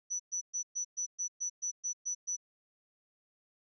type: tone bursts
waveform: sine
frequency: 5940 Hz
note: F#8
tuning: 6 cents sharp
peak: -32 dBFS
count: 11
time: 0.1-2.367 s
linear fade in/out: 20 ms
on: 97 ms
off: 120 ms
effects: none